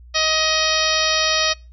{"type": "harmonic tone", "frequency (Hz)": 629, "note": "D#5", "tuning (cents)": 19, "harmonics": [1, 2, 3, 4, 5, 6, 7, 8, 9], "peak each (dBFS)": [-25, -25, -25, -25, -25, -25, -25, -25, -25], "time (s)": [0.14, 1.54], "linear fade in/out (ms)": 20, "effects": ["noise-tail reverb RT60 0.3 s tail -25 dB re dry", "added 60 Hz sine -40 dBFS peak until 1.72 s"]}